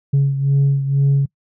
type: beating tone pair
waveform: sine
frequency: 138.59 / 140.69 Hz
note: C#3 / C#3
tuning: 0 / +26 cents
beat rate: 2.1 Hz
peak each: -12 / -18 dBFS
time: 0.13-1.26 s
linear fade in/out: 10 ms
effects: noise-tail reverb RT60 0.1 s tail -24 dB re dry + tanh soft clip ceiling -9 dBFS